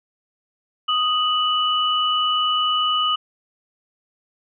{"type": "tone pair together", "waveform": "sine", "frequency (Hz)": [1244.5, 2960], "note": ["D#6", "F#7"], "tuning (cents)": [0, 0], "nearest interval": "octave + minor third", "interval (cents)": 1500, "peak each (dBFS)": [-20, -20], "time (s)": [0.88, 3.16], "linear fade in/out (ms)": 10, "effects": []}